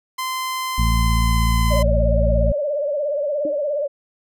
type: tone with pitch glide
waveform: sawtooth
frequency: 1035 to 1024.3 Hz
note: C6 to C6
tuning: -19 to -37 cents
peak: -19 dBFS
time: 0.18-1.83 s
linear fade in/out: 10 ms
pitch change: -18 cents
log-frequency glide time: 0.75-1.58 s
type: harmonic tone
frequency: 56.4 Hz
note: A1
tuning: 44 cents sharp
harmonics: 1 / 2 / 3 / 4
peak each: -16 / -22 / -26 / -28 dBFS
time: 0.78-2.52 s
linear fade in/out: 5 ms
type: tone with vibrato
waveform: sine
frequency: 581 Hz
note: D5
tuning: 19 cents flat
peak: -19 dBFS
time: 1.7-3.88 s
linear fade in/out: 20 ms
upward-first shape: sine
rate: 17 Hz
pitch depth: 85 cents each way
type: tone with exponential decay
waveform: sine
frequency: 304.8 Hz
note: D#4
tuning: 36 cents flat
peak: -21 dBFS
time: 3.45-3.59 s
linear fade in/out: 2 ms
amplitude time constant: 29 ms
effects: none